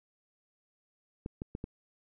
clicks, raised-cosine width 3 ms, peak -24 dBFS, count 4, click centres 1.261 / 1.419 / 1.551 / 1.641 s, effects none

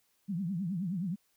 sine tone with vibrato, 181.8 Hz, F#3, 30 cents flat, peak -31 dBFS, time 0.28-1.16 s, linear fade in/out 20 ms, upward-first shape triangle, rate 9.5 Hz, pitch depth 250 cents each way, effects white hiss -73 dBFS RMS until 1.36 s

